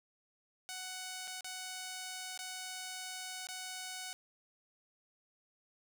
5% pulse tone with dropouts, 743 Hz, F#5, 7 cents sharp, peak -30 dBFS, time 0.69-4.13 s, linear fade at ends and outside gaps 0 ms, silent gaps 1.273-1.278 / 1.408-1.445 / 2.376-2.391 / 3.47-3.487 s, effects none

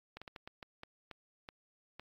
slowing click train, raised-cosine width 0.3 ms, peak -30 dBFS, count 10, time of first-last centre 0.17-1.996 s, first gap 46 ms, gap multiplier 1.35, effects AAC 32 kbps

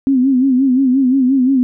sine tone with vibrato, 261.6 Hz, C4, in tune, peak -9 dBFS, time 0.07-1.63 s, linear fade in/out 0 ms, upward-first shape sine, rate 5.7 Hz, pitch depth 90 cents each way, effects none

